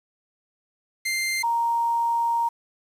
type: tone pair in turn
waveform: sawtooth / sine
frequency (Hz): 2093 / 932.3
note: C7 / A#5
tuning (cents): 0 / 0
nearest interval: octave + major second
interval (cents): 1400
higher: first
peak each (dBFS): -20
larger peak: neither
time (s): 1.05-1.43 / 1.43-2.49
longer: second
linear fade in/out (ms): 10
effects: resampled to 32000 Hz + 8-bit